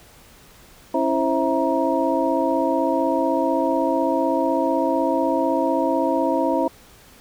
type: tone cluster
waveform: sine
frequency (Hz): 274.1 / 330 / 530 / 656 / 943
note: C#4 / E4 / C5 / E5 / A#5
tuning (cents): -19 / +2 / +22 / -9 / +20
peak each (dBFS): -24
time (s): 0.94-6.68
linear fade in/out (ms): 5
effects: pink hiss -49 dBFS RMS until 7.2 s